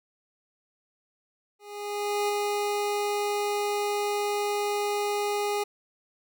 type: tone with ADSR envelope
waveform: 25% pulse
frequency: 411.7 Hz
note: G#4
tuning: 15 cents flat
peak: -20 dBFS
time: 1.59-5.64 s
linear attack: 700 ms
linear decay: 8 ms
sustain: -2 dB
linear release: 10 ms
effects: none